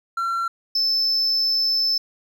triangle tone pair in turn, 1361 / 5268 Hz, F6 / E8, -45 / -2 cents, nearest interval octave + major seventh, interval 2343 cents, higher second, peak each -19 / -16 dBFS, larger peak second, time 0.17-0.48 / 0.75-1.98 s, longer second, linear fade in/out 5 ms, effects tanh soft clip ceiling -12 dBFS

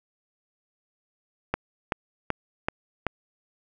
click train, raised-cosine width 0.5 ms, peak -9 dBFS, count 5, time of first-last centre 1.54-3.067 s, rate 2.62 Hz, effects none

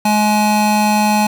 square tone pair together, 211 / 844 Hz, G#3 / G#5, +28 / +28 cents, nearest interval 2 octaves, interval 2400 cents, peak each -15 dBFS, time 0.05-1.27 s, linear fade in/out 5 ms, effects 8-bit

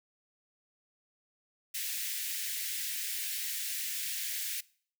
white high-pass noise, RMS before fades -36 dBFS, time 1.74-4.61 s, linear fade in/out 10 ms, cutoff 1700 Hz, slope 48 dB/octave, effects noise-tail reverb RT60 0.5 s tail -22 dB re dry

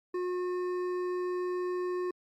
triangle tone with hard clipping, 360.7 Hz, F#4, 44 cents flat, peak -32 dBFS, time 0.14-2.11 s, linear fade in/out 5 ms, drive 13 dB, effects Opus 48 kbps

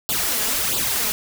white noise with flanger, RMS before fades -22 dBFS, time 0.09-1.12 s, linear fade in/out 0 ms, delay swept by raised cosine 0.24 to 4.74 ms, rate 1.5 Hz, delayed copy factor +0.8, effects none

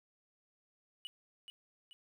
triangle tone with echo, 2939 Hz, F#7, 12 cents flat, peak -40 dBFS, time 1.05-1.07 s, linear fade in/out 0 ms, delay 430 ms, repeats 2, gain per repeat -6 dB, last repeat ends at 1.93 s, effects none

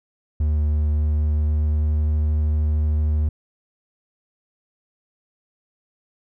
triangle tone with pitch glide, 75.3 to 76.09 Hz, D2 to D#2, +44 to -38 cents, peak -15 dBFS, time 0.4-3.29 s, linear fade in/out 5 ms, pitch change +18 cents, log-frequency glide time 0.97-2.09 s, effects none

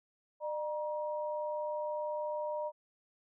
sine tone pair together, 603 / 949.2 Hz, D5 / A#5, +46 / +31 cents, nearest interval minor sixth, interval 785 cents, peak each -35 / -39 dBFS, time 0.4-2.72 s, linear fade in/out 50 ms, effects none

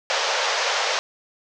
pink band-pass noise, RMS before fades -23 dBFS, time 0.1-0.99 s, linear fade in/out 0 ms, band 490 to 6400 Hz, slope 48 dB/octave, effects none

